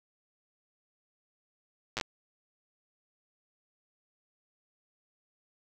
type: slowing click train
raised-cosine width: 0.2 ms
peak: -15 dBFS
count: 5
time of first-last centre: 1.97-2.012 s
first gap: 8 ms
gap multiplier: 1.18
effects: none